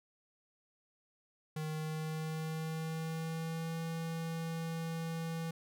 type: tone with pitch glide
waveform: square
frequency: 155.56 to 164.24 Hz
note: D#3 to E3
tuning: 0 to -6 cents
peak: -37 dBFS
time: 1.56-5.51 s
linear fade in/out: 5 ms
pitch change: +94 cents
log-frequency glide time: 1.67-3.79 s
effects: none